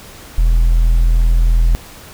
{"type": "tone with hard clipping", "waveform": "triangle", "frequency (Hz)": 41.46, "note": "E1", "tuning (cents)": 11, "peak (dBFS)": -7, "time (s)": [0.38, 1.75], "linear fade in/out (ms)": 0, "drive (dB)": 1, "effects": ["pink hiss -37 dBFS RMS until 2.13 s"]}